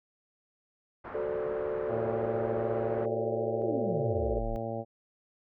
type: low-pass noise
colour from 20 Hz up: white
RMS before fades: -43 dBFS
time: 1.04-3.06 s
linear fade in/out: 10 ms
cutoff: 1400 Hz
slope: 24 dB/octave
type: chord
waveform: sine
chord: D dominant seventh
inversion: first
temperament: equal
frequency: 370 / 440 / 523.3 / 587.3 Hz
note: F#4 / A4 / C5 / D5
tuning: 0 / 0 / 0 / 0 cents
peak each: -37 / -33 / -39 / -36 dBFS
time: 1.14-4.39 s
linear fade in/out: 5 ms
type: harmonic tone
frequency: 113.6 Hz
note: A#2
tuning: 44 cents flat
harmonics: 1 / 2 / 3 / 4 / 5 / 6 / 7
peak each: -39 / -40 / -42 / -41 / -37 / -41 / -42 dBFS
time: 1.87-4.85 s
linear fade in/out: 50 ms
type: exponential sweep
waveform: sine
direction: down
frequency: 400.1 to 31.12 Hz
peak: -32 dBFS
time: 3.62-4.56 s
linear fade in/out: 0 ms
effects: none